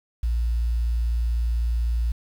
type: tone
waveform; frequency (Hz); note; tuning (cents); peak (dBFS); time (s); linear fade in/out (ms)
sine; 58; A#1; -8; -19; 0.23-2.12; 5
effects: tanh soft clip ceiling -17 dBFS + 8-bit